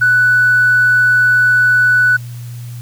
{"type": "tone with tanh clipping", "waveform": "triangle", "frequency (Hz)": 1486, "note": "F#6", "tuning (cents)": 7, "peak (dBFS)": -7, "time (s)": [0.01, 2.17], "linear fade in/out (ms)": 10, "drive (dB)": 1, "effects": ["added 120 Hz sine -25 dBFS peak until 2.81 s", "white hiss -42 dBFS RMS until 2.81 s"]}